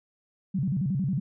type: tone with vibrato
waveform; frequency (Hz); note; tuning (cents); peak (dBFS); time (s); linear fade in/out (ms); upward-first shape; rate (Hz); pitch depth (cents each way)
sine; 161.6; E3; -34; -24; 0.54-1.2; 10; square; 11; 290
effects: none